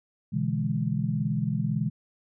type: chord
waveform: sine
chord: E dominant seventh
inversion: second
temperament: equal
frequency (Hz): 123.47 / 146.83 / 164.81 / 207.7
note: B2 / D3 / E3 / G#3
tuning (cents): 0 / 0 / 0 / 0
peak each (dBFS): -30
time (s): 0.32-1.9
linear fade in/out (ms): 20
effects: none